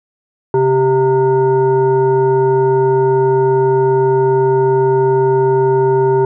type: tone with frequency modulation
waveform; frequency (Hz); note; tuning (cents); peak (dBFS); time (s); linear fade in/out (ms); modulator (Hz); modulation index
sine; 391.4; G4; -3; -9; 0.54-6.25; 2; 526; 0.75
effects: none